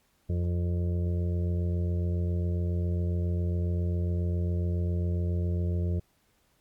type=harmonic tone; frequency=87.31 Hz; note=F2; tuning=in tune; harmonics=1 / 2 / 4 / 5 / 6 / 7; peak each=-26 / -34 / -40 / -43 / -49 / -47 dBFS; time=0.29-6 s; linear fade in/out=10 ms; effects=pink hiss -69 dBFS RMS until 6.6 s + Opus 48 kbps